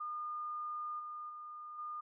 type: tone with level steps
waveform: sine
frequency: 1216 Hz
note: D#6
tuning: 40 cents flat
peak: -38 / -42 / -45 / -40 dBFS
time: 0-2.01 s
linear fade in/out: 10 ms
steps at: 0.99 / 1.29 / 1.78 s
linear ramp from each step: 10 ms
effects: none